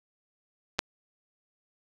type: clicks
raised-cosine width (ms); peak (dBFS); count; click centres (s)
0.2; -27 / -6; 2; 0.786 / 0.791
effects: none